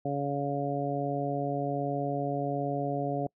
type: harmonic tone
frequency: 141.3 Hz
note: C#3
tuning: 34 cents sharp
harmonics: 1 / 2 / 3 / 4 / 5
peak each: -34 / -34 / -36 / -35 / -34 dBFS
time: 0.05-3.27 s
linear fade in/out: 5 ms
effects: noise-tail reverb RT60 0.1 s tail -26 dB re dry